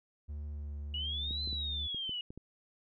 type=tone with vibrato; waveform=triangle; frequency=73.3 Hz; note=D2; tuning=3 cents flat; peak=-36 dBFS; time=0.28-1.88 s; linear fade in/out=20 ms; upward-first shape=triangle; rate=1.5 Hz; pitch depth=19 cents each way
type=linear two-way sweep; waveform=sine; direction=up then down; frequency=2868 to 4094 to 2868 Hz; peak=-35 dBFS; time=0.94-2.21 s; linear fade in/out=2 ms; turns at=1.44 s
type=clicks; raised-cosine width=3 ms; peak=-33 dBFS; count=7; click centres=1.309 / 1.475 / 1.529 / 1.946 / 2.094 / 2.305 / 2.376 s
effects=none